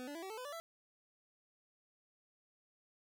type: tone with pitch steps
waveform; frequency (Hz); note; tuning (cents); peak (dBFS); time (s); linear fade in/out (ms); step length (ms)
25% pulse; 252 / 289.5 / 332.5 / 382 / 438.8 / 504 / 578.9 / 665; B3 / D4 / E4 / G4 / A4 / B4 / D5 / E5; +35 / -25 / +15 / -45 / -5 / +35 / -25 / +15; -40; 0-0.6; 0; 75
effects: none